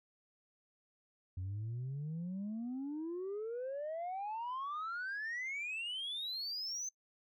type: exponential sweep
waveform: sine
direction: up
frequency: 89.2 to 6272 Hz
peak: -36 dBFS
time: 1.37-6.89 s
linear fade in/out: 5 ms
effects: noise-tail reverb RT60 0.1 s tail -24 dB re dry + tanh soft clip ceiling -36 dBFS